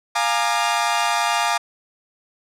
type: chord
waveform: sawtooth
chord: Bb dominant seventh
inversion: second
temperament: equal with one note detuned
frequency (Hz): 698.5 / 830.6 / 932.3 / 1200.7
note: F5 / Ab5 / Bb5 / D6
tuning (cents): 0 / 0 / 0 / +38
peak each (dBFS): -20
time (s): 0.15-1.58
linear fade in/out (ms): 10
effects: low-pass 9000 Hz 12 dB/octave